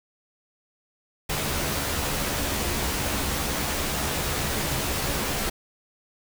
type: noise with comb filter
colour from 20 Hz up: pink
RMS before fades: -27 dBFS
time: 1.29-5.5 s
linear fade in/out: 10 ms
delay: 14 ms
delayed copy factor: +0.55
effects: none